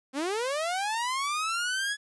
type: linear sweep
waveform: sawtooth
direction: up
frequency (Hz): 254 to 1700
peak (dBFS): -24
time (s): 0.13-1.97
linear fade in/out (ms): 50
effects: resampled to 24000 Hz + 11-bit